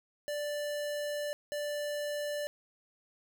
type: tone bursts at uneven times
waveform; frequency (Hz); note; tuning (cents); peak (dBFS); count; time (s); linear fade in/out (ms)
square; 587.3; D5; 0; -34; 2; 0.28-1.33 / 1.52-2.47; 0
effects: none